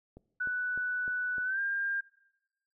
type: click train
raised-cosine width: 2 ms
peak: -35 dBFS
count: 5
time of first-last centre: 0.17-1.382 s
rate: 3.3 Hz
type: tone with pitch glide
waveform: sine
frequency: 1486 to 1601.9 Hz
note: F#6 to G6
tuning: +7 to +37 cents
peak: -29 dBFS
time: 0.4-2.01 s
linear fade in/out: 10 ms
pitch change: +130 cents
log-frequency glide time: 1.44-1.6 s
effects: noise-tail reverb RT60 0.9 s tail -19 dB re dry